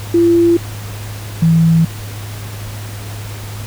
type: tone pair in turn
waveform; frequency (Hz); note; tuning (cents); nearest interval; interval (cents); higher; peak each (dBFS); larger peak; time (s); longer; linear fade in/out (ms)
sine; 340.4 / 164.12; F4 / E3; -44 / -7; octave + minor second; 1263; first; -7; neither; 0.14-0.57 / 1.42-1.85; neither; 5
effects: added 104 Hz sine -25 dBFS peak until 3.66 s + pink hiss -32 dBFS RMS until 3.66 s